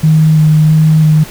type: tone with vibrato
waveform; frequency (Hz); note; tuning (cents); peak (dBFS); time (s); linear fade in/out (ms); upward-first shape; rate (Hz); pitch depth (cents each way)
sine; 155.56; D#3; 0; -4; 0.03-1.24; 10; square; 1.5; 12
effects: pink hiss -30 dBFS RMS until 1.3 s